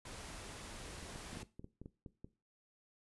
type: noise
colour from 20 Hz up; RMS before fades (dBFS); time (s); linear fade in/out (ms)
pink; -49; 0.05-1.43; 5
type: clicks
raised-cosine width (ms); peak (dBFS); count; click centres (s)
3; -36; 11; 1.028 / 1.159 / 1.331 / 1.372 / 1.431 / 1.595 / 1.644 / 1.816 / 1.859 / 2.062 / 2.245
effects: noise-tail reverb RT60 0.3 s tail -17 dB re dry + resampled to 24000 Hz